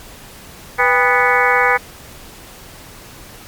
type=harmonic tone with a mistuned harmonic; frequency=246.9 Hz; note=B3; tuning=in tune; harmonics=2 / 3 / 4 / 5 / 6 / 7 / 8 / 9; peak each=-19 / -19 / -19 / -19 / -19 / -19 / -19 / -19 dBFS; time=0.78-1.78 s; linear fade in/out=20 ms; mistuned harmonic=3; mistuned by=+120 cents; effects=pink hiss -38 dBFS RMS until 3.47 s + MP3 96 kbps